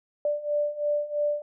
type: beating tone pair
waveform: sine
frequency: 587.3 / 590.3 Hz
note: D5 / D5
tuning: 0 / +9 cents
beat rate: 3 Hz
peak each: -29 / -26 dBFS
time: 0.25-1.42 s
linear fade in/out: 2 ms
effects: none